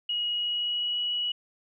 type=tone with pitch glide; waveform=sine; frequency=2897 to 2927 Hz; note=F#7 to F#7; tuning=-37 to -19 cents; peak=-26 dBFS; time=0.09-1.32 s; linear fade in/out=5 ms; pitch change=+18 cents; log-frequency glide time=0.32-1.04 s; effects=none